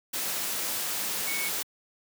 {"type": "tone in noise", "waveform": "sine", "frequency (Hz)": 2220, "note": "C#7", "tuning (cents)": 2, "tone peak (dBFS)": -32, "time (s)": [1.27, 1.49], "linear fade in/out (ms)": 10, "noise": "white", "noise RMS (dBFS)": -31, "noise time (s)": [0.13, 1.63], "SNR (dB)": -4, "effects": ["high-pass 150 Hz 12 dB/octave"]}